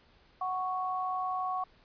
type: tone pair together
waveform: sine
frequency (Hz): 741.1 / 1108.7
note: F#5 / C#6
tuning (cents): +3 / 0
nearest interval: perfect fifth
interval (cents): 697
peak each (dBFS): -33 / -33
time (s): 0.41-1.64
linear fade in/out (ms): 5
effects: pink hiss -63 dBFS RMS until 1.84 s + resampled to 11025 Hz